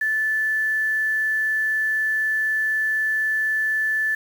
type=tone with quantisation; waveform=sine; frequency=1748 Hz; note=A6; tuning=12 cents flat; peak=-19 dBFS; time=0.01-4.15 s; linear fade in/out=5 ms; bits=7; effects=none